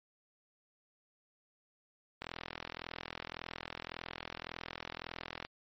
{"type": "click train", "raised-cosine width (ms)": 0.3, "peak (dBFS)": -23, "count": 136, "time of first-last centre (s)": [2.22, 5.45], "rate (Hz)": 41.8, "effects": ["MP3 32 kbps"]}